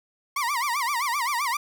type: tone with vibrato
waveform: 30% pulse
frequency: 1046.5 Hz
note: C6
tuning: in tune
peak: -21 dBFS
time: 0.36-1.57 s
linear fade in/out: 5 ms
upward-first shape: sine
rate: 7.7 Hz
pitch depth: 220 cents each way
effects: none